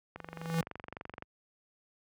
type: click train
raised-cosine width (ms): 0.5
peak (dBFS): -26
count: 26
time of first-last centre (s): 0.16-1.224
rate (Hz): 23.5
type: tone with exponential growth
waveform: square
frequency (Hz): 164.81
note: E3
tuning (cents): 0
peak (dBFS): -26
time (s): 0.17-0.61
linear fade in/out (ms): 2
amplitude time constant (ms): 95
effects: high-pass 60 Hz 12 dB/octave